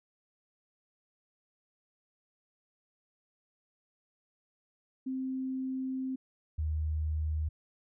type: tone pair in turn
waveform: sine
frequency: 261.6 / 77.48 Hz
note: C4 / D#2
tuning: 0 / -7 cents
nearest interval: octave + major sixth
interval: 2107 cents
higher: first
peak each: -32 / -29 dBFS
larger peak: second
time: 5.06-6.16 / 6.58-7.49 s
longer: first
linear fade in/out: 10 ms
effects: none